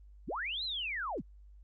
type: linear two-way sweep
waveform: sine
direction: up then down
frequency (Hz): 76.3 to 4186 to 76.3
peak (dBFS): -34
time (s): 0.27-1.22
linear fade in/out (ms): 20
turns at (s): 0.64
effects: added 50 Hz sine -52 dBFS peak until 1.63 s + Opus 32 kbps